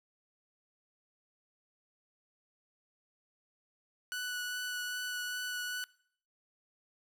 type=tone with vibrato; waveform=sawtooth; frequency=1480 Hz; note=F#6; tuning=in tune; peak=-32 dBFS; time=4.12-5.84 s; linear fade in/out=0 ms; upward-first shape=sine; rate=2.5 Hz; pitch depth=10 cents each way; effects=noise-tail reverb RT60 0.6 s tail -22 dB re dry